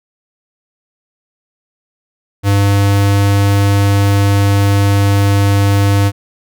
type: tone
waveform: square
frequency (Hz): 100.1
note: G2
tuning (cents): +37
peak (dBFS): -9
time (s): 2.43-6.12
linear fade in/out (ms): 50
effects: none